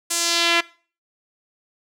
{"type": "tone with band-pass filter sweep", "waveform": "sawtooth", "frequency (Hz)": 339.9, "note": "F4", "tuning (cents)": -47, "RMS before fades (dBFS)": -20, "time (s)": [0.1, 0.61], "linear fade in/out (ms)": 10, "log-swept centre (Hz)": [8500, 2300], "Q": 1.5, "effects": ["noise-tail reverb RT60 0.4 s tail -21 dB re dry"]}